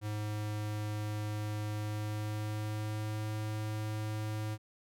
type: tone with pitch glide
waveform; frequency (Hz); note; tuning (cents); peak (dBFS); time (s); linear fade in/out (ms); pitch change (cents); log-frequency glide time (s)
square; 105.8 to 107.53; G#2 to A2; +33 to -39; -35; 0.01-4.58; 50; +28; 1.82-3.28
effects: none